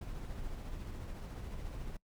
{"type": "noise with tremolo", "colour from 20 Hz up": "brown", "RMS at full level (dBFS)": -41, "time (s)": [0.01, 1.97], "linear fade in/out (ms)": 5, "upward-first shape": "sine", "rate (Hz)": 14, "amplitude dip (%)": 30, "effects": ["noise-tail reverb RT60 0.1 s tail -23 dB re dry"]}